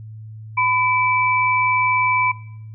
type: tone pair together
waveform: sine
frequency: 1004 / 2315 Hz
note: B5 / D7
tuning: +28 / -25 cents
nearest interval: octave + major second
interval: 1447 cents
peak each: -17 / -18 dBFS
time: 0.57-2.32 s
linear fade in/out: 10 ms
effects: noise-tail reverb RT60 0.7 s tail -22 dB re dry + added 109 Hz sine -33 dBFS peak until 2.74 s